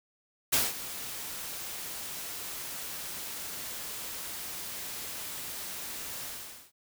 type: noise with ADSR envelope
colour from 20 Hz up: white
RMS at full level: -24 dBFS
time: 0.52-6.72 s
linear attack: 14 ms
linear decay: 190 ms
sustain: -15 dB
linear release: 460 ms
effects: none